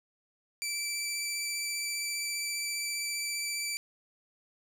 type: tone with vibrato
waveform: 15% pulse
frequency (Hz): 2328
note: D7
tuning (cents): -16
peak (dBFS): -25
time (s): 0.62-3.77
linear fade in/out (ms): 0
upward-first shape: sine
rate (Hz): 15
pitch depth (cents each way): 12
effects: none